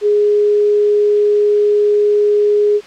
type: tone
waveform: sine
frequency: 415.3 Hz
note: G#4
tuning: in tune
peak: -9 dBFS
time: 0.01-2.81 s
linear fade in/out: 50 ms
effects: white hiss -38 dBFS RMS until 2.86 s + low-pass 4000 Hz 12 dB/octave